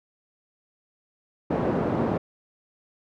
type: band-pass noise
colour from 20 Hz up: pink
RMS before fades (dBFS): -25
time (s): 1.5-2.18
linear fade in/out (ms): 10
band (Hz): 150 to 690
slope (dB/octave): 12
effects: none